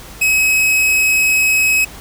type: tone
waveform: 45% pulse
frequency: 2555 Hz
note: D#7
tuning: 45 cents sharp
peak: -11 dBFS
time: 0.21-1.85 s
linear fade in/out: 10 ms
effects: added 50 Hz sine -39 dBFS peak until 2 s + pink hiss -36 dBFS RMS until 2 s